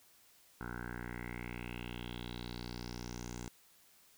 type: tone with low-pass filter sweep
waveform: 10% pulse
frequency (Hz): 60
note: B1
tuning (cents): -49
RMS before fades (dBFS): -44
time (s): 0.61-3.48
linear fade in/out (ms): 0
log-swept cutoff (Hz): 1400 to 7300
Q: 5.2
effects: white hiss -65 dBFS RMS until 4.17 s